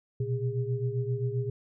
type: tone cluster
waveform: sine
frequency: 120.1 / 127.7 / 407 Hz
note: B2 / C3 / G#4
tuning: -48 / -42 / -35 cents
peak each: -30 / -32 / -34 dBFS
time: 0.2-1.5 s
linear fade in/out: 5 ms
effects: none